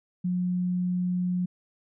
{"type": "tone", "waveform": "sine", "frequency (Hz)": 180, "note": "F#3", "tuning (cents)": -47, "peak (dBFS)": -24, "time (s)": [0.24, 1.46], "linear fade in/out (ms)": 10, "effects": []}